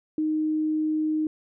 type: tone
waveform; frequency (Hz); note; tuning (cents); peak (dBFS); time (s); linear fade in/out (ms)
sine; 310; D#4; -6; -22; 0.18-1.27; 2
effects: none